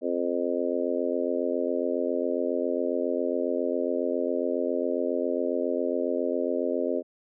harmonic tone, 87.31 Hz, F2, in tune, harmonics 3 / 4 / 5 / 6 / 7, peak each -31 / -31 / -31 / -31 / -31 dBFS, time 0.01-7.03 s, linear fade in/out 50 ms, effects none

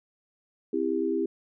sine chord, C major, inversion none, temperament equal with one note detuned, 261.6 / 329.6 / 398.6 Hz, C4 / E4 / G4, 0 / 0 / +29 cents, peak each -31 / -28 / -28 dBFS, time 0.73-1.26 s, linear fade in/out 5 ms, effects none

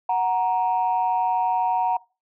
sine tone pair together, 740 / 936 Hz, F#5 / A#5, 0 / +7 cents, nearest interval major third, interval 407 cents, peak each -21 dBFS, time 0.09-1.97 s, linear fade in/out 5 ms, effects noise-tail reverb RT60 0.3 s tail -23 dB re dry + tanh soft clip ceiling -13 dBFS

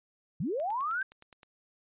sine linear sweep, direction up, 123.47 to 1600 Hz, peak -29 dBFS, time 0.4-1.03 s, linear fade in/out 5 ms
click train, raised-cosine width 0.2 ms, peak -34 dBFS, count 9, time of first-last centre 0.6-1.432 s, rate 9.62 Hz
effects resampled to 8000 Hz

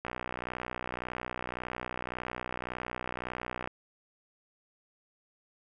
click train, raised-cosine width 0.5 ms, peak -20 dBFS, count 225, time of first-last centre 0.05-3.675 s, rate 61.8 Hz, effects none

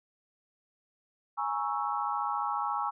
sine chord, A# half-diminished seventh, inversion third, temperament equal with one note detuned, 830.6 / 944.8 / 1108.7 / 1318.5 Hz, G#5 / A#5 / C#6 / E6, 0 / +23 / 0 / 0 cents, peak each -33 / -36 / -34 / -35 dBFS, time 1.37-2.91 s, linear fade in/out 20 ms, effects none

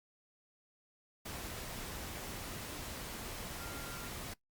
sine tone in noise, 1390 Hz, F6, 9 cents flat, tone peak -50 dBFS, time 3.58-4.09 s, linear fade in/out 10 ms, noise pink, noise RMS -44 dBFS, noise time 1.25-4.34 s, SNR -9 dB, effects noise-tail reverb RT60 0.1 s tail -20 dB re dry + Opus 48 kbps

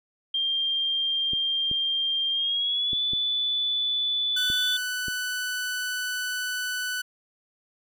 sine tone with pitch glide, 3189 to 3478 Hz, G7 to A7, +29 to -21 cents, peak -23 dBFS, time 0.34-4.77 s, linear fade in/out 5 ms, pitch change +150 cents, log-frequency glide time 2.31-3.01 s
clicks, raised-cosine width 3 ms, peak -24 dBFS, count 6, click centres 1.334 / 1.714 / 2.932 / 3.134 / 4.501 / 5.083 s
sawtooth tone, 1494 Hz, F#6, 16 cents sharp, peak -24 dBFS, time 4.36-7.02 s, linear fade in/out 10 ms
effects none

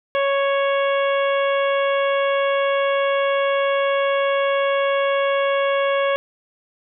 harmonic tone, 554.4 Hz, C#5, in tune, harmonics 1 / 2 / 3 / 4 / 5 / 6, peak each -18 / -24 / -28 / -30 / -32 / -34 dBFS, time 0.15-6.16 s, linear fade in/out 0 ms, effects none

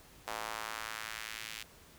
square tone with high-pass filter sweep, 55 Hz, A1, in tune, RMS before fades -42 dBFS, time 0.27-1.63 s, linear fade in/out 5 ms, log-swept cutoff 770 to 2600 Hz, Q 1.3, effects pink hiss -58 dBFS RMS until 1.98 s

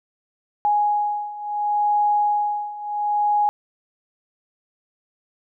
sine beating tone pair, 830.6 / 831.31 Hz, G#5 / G#5, 0 / +1 cents, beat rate 0.71 Hz, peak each -23 / -20 dBFS, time 0.65-3.49 s, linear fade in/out 0 ms, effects none

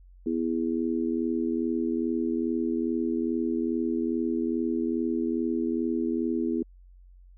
sine chord, E major, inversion second, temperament just, 247.2 / 329.6 / 412 Hz, B3 / E4 / G#4, +2 / 0 / -14 cents, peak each -28 / -28 / -33 dBFS, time 0.26-6.63 s, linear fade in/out 5 ms, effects added 45 Hz sine -49 dBFS peak until 7.37 s

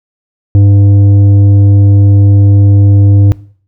triangle tone with tanh clipping, 100.2 Hz, G2, 38 cents sharp, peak -3 dBFS, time 0.55-3.32 s, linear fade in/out 0 ms, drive 12 dB, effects noise-tail reverb RT60 0.5 s tail -21 dB re dry

